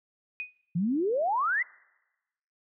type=tone with exponential decay; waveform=sine; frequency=2489 Hz; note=D#7; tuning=in tune; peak=-29 dBFS; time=0.4-0.57 s; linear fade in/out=0 ms; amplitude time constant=36 ms
type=exponential sweep; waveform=sine; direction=up; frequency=160.1 to 2087 Hz; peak=-24 dBFS; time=0.75-1.63 s; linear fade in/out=10 ms
effects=noise-tail reverb RT60 1.0 s tail -24 dB re dry